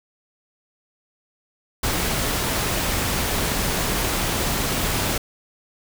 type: noise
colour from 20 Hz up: pink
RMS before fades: -23 dBFS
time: 1.83-5.18 s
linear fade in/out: 5 ms
effects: none